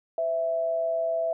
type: tone pair together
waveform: sine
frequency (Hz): 512.5 / 659.3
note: C5 / E5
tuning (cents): -36 / 0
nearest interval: major third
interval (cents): 436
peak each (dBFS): -35 / -24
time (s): 0.18-1.33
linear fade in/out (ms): 2
effects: none